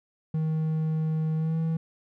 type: tone with pitch glide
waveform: triangle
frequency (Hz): 157.8 to 162.05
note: D#3 to E3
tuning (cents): +25 to -29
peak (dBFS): -22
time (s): 0.34-1.77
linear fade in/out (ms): 5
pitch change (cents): +46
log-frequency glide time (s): 1.36-1.57
effects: none